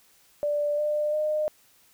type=tone with pitch steps; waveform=sine; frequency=587.3 / 598.6 / 610.1 Hz; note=D5 / D5 / D#5; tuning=0 / +33 / -34 cents; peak=-23 dBFS; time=0.43-1.48 s; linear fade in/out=0 ms; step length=350 ms; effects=white hiss -60 dBFS RMS until 1.93 s